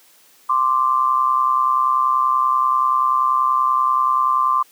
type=tone pair together; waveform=sine; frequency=1044.3 / 1174.7 Hz; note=C6 / D6; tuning=-4 / 0 cents; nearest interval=major second; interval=204 cents; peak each=-17 dBFS; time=0.49-4.63 s; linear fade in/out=10 ms; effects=white hiss -52 dBFS RMS until 4.71 s + high-pass 200 Hz 12 dB/octave